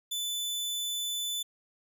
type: tone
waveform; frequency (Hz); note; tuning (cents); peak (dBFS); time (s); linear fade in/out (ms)
sawtooth; 3500; A7; -10; -28; 0.11-1.43; 10
effects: none